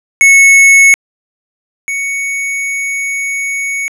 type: tone pair in turn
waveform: square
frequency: 2202 / 2225 Hz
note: C#7 / C#7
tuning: -12 / +6 cents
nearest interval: unison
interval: 18 cents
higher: second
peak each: -3 / -15 dBFS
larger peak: first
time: 0.21-0.94 / 1.88-3.88 s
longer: second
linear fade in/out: 0 ms
effects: low-pass 11000 Hz 12 dB/octave